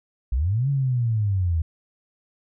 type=linear two-way sweep; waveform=sine; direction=up then down; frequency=53.1 to 142.1 to 78.1 Hz; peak=-19 dBFS; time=0.32-1.62 s; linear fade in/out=5 ms; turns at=0.69 s; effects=none